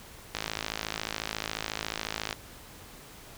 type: click train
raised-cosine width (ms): 0.2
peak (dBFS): -13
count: 108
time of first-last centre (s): 0.35-2.328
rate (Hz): 54.1
effects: pink hiss -49 dBFS RMS until 3.37 s